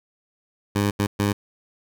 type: tone bursts at uneven times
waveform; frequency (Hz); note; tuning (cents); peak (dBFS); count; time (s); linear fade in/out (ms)
15% pulse; 101.9; G#2; -32; -13; 3; 0.75-0.91 / 0.99-1.07 / 1.19-1.33; 10
effects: none